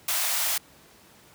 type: high-pass noise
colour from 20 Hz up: white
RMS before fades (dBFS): -26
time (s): 0.08-0.58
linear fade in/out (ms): 5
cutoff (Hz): 600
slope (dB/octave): 48
effects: pink hiss -54 dBFS RMS until 1.34 s + high-pass 80 Hz 12 dB/octave